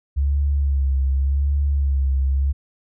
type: tone with vibrato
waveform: sine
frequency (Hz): 69.1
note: C#2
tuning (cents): -5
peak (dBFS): -16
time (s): 0.16-2.53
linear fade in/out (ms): 20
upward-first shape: sine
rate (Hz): 0.87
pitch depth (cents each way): 52
effects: none